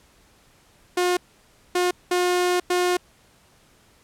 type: tone bursts at uneven times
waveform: sawtooth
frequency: 358.1 Hz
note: F4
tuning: 43 cents sharp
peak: -15 dBFS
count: 4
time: 0.97-1.17 / 1.75-1.91 / 2.11-2.6 / 2.7-2.97 s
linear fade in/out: 5 ms
effects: pink hiss -57 dBFS RMS until 4.03 s + low-pass 12000 Hz 12 dB/octave